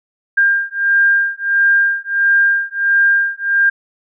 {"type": "beating tone pair", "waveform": "sine", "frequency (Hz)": [1600, 1601.5], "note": ["G6", "G6"], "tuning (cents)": [35, 37], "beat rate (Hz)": 1.5, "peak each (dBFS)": -14, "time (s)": [0.37, 3.7], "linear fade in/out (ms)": 10, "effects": []}